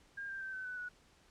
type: tone with pitch steps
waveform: sine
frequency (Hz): 1611 / 1581.5 / 1552.5 / 1524.1 / 1496.2 / 1468.8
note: G6 / G6 / G6 / G6 / F#6 / F#6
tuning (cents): +47 / +15 / -17 / -49 / +19 / -13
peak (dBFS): -40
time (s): 0.17-0.89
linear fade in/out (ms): 10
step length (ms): 120
effects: pink hiss -66 dBFS RMS until 1.3 s + low-pass 8000 Hz 12 dB/octave